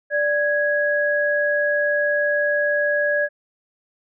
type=tone pair together; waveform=sine; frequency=587.3 / 1661.1 Hz; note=D5 / G#6; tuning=0 / 0 cents; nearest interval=octave + tritone; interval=1800 cents; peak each=-20 dBFS; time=0.1-3.29 s; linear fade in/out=50 ms; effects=none